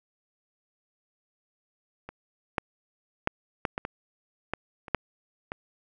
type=clicks; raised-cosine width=0.5 ms; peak=-24 / -10 / -8 / -11 / -15 / -17 / -13 / -26 / -7 / -18 dBFS; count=10; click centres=2.09 / 2.582 / 3.274 / 3.652 / 3.779 / 3.851 / 4.536 / 4.882 / 4.947 / 5.519 s; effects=none